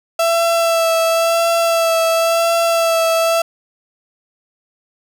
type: tone with vibrato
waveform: 35% pulse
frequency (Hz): 665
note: E5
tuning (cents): +15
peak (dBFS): -11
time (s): 0.19-3.42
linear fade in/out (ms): 5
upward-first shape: sine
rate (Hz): 0.95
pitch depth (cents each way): 20
effects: none